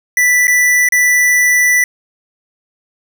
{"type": "tone with dropouts", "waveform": "square", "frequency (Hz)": 1975.5, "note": "B6", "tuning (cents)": 0, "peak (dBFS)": -9, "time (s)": [0.17, 1.84], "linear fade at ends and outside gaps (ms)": 2, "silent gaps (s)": [[0.471, 0.479], [0.888, 0.922]], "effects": []}